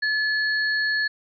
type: tone pair together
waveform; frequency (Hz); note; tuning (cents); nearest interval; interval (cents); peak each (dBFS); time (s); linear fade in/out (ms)
sine; 1720 / 4334; A6 / C#8; -40 / -40; octave + major third; 1600; -21 / -29; 0.02-1.08; 10
effects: none